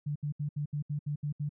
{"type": "tone bursts", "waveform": "sine", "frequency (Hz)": 146.83, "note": "D3", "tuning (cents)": 0, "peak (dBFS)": -30, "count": 9, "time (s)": [0.06, 1.493], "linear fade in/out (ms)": 10, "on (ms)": 97, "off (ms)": 70, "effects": []}